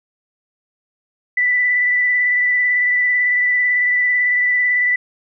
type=tone with vibrato; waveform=sine; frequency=1979 Hz; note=B6; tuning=3 cents sharp; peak=-13 dBFS; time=1.37-4.96 s; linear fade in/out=5 ms; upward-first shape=triangle; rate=18 Hz; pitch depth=21 cents each way; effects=none